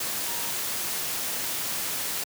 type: tone in noise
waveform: sine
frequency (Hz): 938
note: A#5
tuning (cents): +11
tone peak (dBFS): -41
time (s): 0.27-0.5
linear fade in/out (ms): 5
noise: white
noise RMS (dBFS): -30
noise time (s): 0-2.24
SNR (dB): -14
effects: high-pass 100 Hz 12 dB/octave